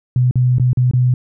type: tone with dropouts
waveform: sine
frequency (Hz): 125.3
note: B2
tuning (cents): +25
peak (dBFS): -10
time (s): 0.16-1.14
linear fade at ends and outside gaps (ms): 2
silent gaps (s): 0.311-0.356 / 0.584-0.597 / 0.732-0.772 / 0.912-0.935
effects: none